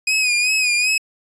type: tone with vibrato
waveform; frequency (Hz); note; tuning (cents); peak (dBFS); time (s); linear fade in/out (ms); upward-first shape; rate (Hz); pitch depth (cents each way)
sawtooth; 2489; D#7; 0; -12; 0.07-0.98; 5; sine; 2.6; 61
effects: resampled to 22050 Hz